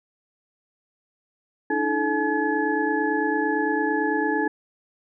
sine tone cluster, 293.1 / 322 / 432 / 854 / 1701 Hz, D4 / E4 / A4 / G#5 / G#6, -3 / -41 / -32 / +48 / +41 cents, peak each -27 dBFS, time 1.7-4.48 s, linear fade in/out 5 ms, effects none

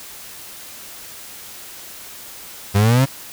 35% pulse exponential sweep, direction up, 97.2 to 138.59 Hz, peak -10 dBFS, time 2.74-3.06 s, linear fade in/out 20 ms, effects white hiss -37 dBFS RMS until 3.32 s

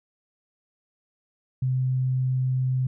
sine tone, 129.1 Hz, C3, 23 cents flat, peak -21 dBFS, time 1.62-2.87 s, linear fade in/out 5 ms, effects none

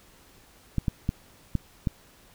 clicks, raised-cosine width 5 ms, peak -12 dBFS, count 5, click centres 0.783 / 0.882 / 1.091 / 1.553 / 1.872 s, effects pink hiss -56 dBFS RMS until 2.34 s

